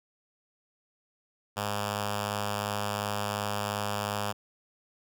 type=tone with notch filter; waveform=5% pulse; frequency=102.8 Hz; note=G#2; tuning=17 cents flat; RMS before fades=-32 dBFS; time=1.56-4.33 s; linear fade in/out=20 ms; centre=330 Hz; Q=1.3; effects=none